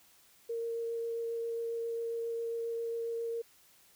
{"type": "tone with vibrato", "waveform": "sine", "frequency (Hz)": 462.2, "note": "A#4", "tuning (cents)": -15, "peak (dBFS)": -33, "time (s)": [0.49, 3.42], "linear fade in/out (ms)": 10, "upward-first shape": "sine", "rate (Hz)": 7.4, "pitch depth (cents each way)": 8, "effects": ["white hiss -63 dBFS RMS until 3.95 s"]}